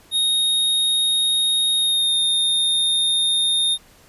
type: tone with pitch glide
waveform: square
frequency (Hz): 3729 to 3667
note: A#7 to A#7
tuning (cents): 0 to -29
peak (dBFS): -17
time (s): 0.11-3.78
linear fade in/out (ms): 50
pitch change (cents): -29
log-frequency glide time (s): 1.76-2.16
effects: pink hiss -51 dBFS RMS until 4.08 s + resampled to 32000 Hz